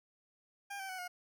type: tone with pitch steps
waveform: 20% pulse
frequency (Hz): 802 / 773.3 / 745.7 / 719.1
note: G5 / G5 / F#5 / F#5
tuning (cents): +39 / -24 / +13 / -50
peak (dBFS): -36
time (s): 0.7-1.08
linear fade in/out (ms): 10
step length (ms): 95
effects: none